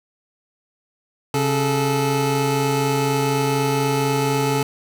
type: tone pair together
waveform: 25% pulse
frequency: 136.43 / 433.4 Hz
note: C#3 / A4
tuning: -27 / -26 cents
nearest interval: octave + minor sixth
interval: 2001 cents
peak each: -17 dBFS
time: 1.34-4.63 s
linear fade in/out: 2 ms
effects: none